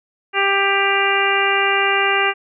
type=harmonic tone with a mistuned harmonic; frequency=395 Hz; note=G4; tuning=13 cents sharp; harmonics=1 / 2 / 3 / 4 / 5 / 6 / 7; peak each=-22 / -22 / -22 / -22 / -22 / -22 / -22 dBFS; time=0.33-2.34 s; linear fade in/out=50 ms; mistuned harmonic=7; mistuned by=+16 cents; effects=none